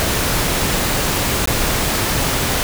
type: noise with dropouts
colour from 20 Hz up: pink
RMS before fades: -18 dBFS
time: 0-2.63 s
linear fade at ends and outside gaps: 0 ms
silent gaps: 1.457-1.474 s
effects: none